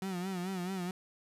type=tone with vibrato; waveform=35% pulse; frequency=184.4 Hz; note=F#3; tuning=6 cents flat; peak=-33 dBFS; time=0.02-0.91 s; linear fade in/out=2 ms; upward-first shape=sine; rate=4.6 Hz; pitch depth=89 cents each way; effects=resampled to 32000 Hz